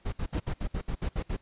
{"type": "noise bursts", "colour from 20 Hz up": "brown", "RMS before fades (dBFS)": -30, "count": 10, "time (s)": [0.05, 1.367], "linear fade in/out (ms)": 10, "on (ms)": 75, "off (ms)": 63, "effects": ["pink hiss -63 dBFS RMS until 1.41 s", "resampled to 8000 Hz"]}